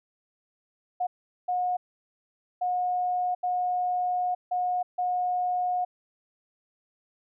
sine tone bursts at uneven times, 723 Hz, F#5, 40 cents flat, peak -24 dBFS, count 6, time 1-1.07 / 1.48-1.77 / 2.61-3.35 / 3.43-4.35 / 4.51-4.83 / 4.98-5.85 s, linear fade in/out 10 ms, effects none

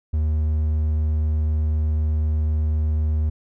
triangle tone, 77 Hz, D#2, 17 cents flat, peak -16 dBFS, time 0.13-3.3 s, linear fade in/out 10 ms, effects none

